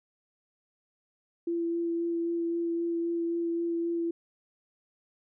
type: tone with vibrato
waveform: sine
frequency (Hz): 337.9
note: E4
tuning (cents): +43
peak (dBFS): -27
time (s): 1.47-4.11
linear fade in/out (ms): 5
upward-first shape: sine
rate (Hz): 3.8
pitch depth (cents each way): 11
effects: none